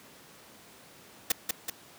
white noise with echo, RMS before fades -24 dBFS, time 1.3-1.32 s, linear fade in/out 5 ms, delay 190 ms, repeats 2, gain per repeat -4 dB, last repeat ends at 1.7 s, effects pink hiss -53 dBFS RMS until 1.98 s + high-pass 150 Hz 12 dB/octave

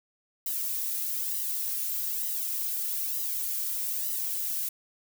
violet noise with flanger, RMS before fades -31 dBFS, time 0.46-4.69 s, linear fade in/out 5 ms, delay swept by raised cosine 1 to 2.6 ms, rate 1.1 Hz, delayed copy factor +0.8, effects none

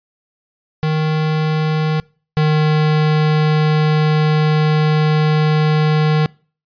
square tone pair in turn, 155.56 / 153.68 Hz, D#3 / D#3, 0 / -21 cents, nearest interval unison, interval 21 cents, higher first, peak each -15 / -12 dBFS, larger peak second, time 0.83-2 / 2.37-6.26 s, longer second, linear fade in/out 0 ms, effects noise-tail reverb RT60 0.4 s tail -25 dB re dry + resampled to 11025 Hz

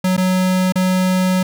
square tone with dropouts, 185 Hz, F#3, in tune, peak -14 dBFS, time 0.04-1.43 s, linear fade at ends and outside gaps 5 ms, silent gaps 0.167-0.177 / 0.723-0.756 s, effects none

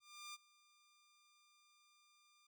10% pulse tone with ADSR envelope, 1197 Hz, D6, 33 cents sharp, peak -40 dBFS, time 0-2.47 s, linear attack 340 ms, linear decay 29 ms, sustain -22 dB, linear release 6 ms, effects none

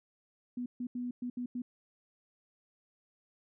sine tone bursts at uneven times, 245.7 Hz, B3, 9 cents flat, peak -34 dBFS, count 6, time 0.57-0.66 / 0.8-0.87 / 0.95-1.11 / 1.22-1.3 / 1.37-1.46 / 1.55-1.62 s, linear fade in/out 5 ms, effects none

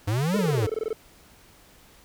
square exponential two-way sweep, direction up then down, 97.4 to 209.9 to 97.4 Hz, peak -23 dBFS, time 0.07-0.67 s, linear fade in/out 10 ms, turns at 0.37 s
triangle tone bursts, 440 Hz, A4, in tune, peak -22 dBFS, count 13, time 0.34-0.93 s, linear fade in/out 2 ms, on 26 ms, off 21 ms
effects pink hiss -54 dBFS RMS until 2.04 s

